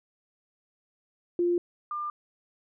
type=tone pair in turn; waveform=sine; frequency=349.2 / 1199.2 Hz; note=F4 / D6; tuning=0 / +36 cents; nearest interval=octave + major sixth; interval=2136 cents; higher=second; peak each=-22 / -30 dBFS; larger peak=first; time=1.39-1.58 / 1.91-2.1 s; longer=neither; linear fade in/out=2 ms; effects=none